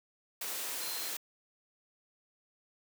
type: tone in noise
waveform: sine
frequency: 4138 Hz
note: C8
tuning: 20 cents flat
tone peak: -43 dBFS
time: 0.81-1.09 s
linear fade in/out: 5 ms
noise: white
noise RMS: -38 dBFS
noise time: 0.41-1.17 s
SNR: -8 dB
effects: high-pass 300 Hz 12 dB/octave